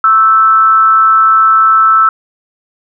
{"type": "tone with frequency modulation", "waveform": "sine", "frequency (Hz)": 1318.5, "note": "E6", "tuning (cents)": 0, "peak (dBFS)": -4, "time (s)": [0.04, 2.09], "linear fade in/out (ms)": 2, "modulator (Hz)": 216, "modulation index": 0.35, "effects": []}